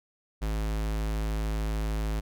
square tone, 53.4 Hz, G#1, 49 cents sharp, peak -28 dBFS, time 0.41-2.21 s, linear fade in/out 20 ms, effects none

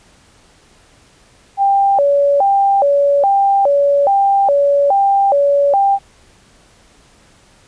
sine tone with vibrato, 670 Hz, E5, 28 cents sharp, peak -9 dBFS, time 1.57-5.99 s, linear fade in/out 50 ms, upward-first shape square, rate 1.2 Hz, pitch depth 290 cents each way, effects pink hiss -49 dBFS RMS until 7.67 s + resampled to 22050 Hz

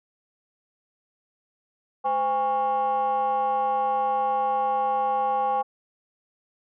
sine tone with frequency modulation, 811 Hz, G#5, 41 cents flat, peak -20 dBFS, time 2.04-5.63 s, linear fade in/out 20 ms, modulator 297 Hz, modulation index 0.72, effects tanh soft clip ceiling -17 dBFS

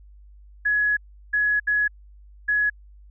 sine tone bursts at uneven times, 1684 Hz, G#6, 24 cents sharp, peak -18 dBFS, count 4, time 0.65-0.97 / 1.33-1.6 / 1.67-1.88 / 2.48-2.7 s, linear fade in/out 10 ms, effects added 50 Hz sine -45 dBFS peak until 3.1 s

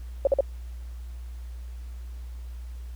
sine tone bursts, 550 Hz, C#5, 14 cents flat, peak -16 dBFS, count 3, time 0.25-0.407 s, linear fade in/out 2 ms, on 21 ms, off 47 ms, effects added 60 Hz sine -35 dBFS peak until 2.95 s + pink hiss -58 dBFS RMS until 2.95 s

